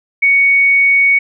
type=tone; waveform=sine; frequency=2230 Hz; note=C#7; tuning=10 cents sharp; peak=-7 dBFS; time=0.22-1.19 s; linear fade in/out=10 ms; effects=none